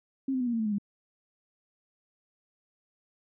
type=tone with pitch steps; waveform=sine; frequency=268.4 / 257.8 / 247.5 / 237.7 / 228.3 / 219.3 / 210.6 / 202.2 Hz; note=C4 / C4 / B3 / A#3 / A#3 / A3 / G#3 / G#3; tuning=+44 / -26 / +4 / +34 / -36 / -6 / +24 / -46 cents; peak=-26 dBFS; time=0.28-0.784 s; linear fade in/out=5 ms; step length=63 ms; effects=none